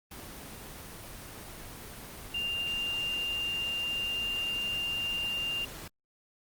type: tone in noise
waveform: sine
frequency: 2794 Hz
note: F7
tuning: in tune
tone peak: -30 dBFS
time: 2.34-5.65 s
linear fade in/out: 5 ms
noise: pink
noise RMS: -44 dBFS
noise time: 0.11-5.88 s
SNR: +11 dB
effects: Opus 24 kbps